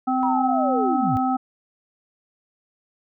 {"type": "harmonic tone", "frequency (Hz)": 258.2, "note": "C4", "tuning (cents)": -23, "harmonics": [1, 3, 5], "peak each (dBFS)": [-22, -22, -28], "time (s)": [0.07, 1.37], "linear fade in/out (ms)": 10}
{"type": "linear sweep", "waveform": "sine", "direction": "down", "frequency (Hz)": [987.8, 91.4], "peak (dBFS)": -23, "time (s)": [0.23, 1.17], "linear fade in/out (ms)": 0}
{"effects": []}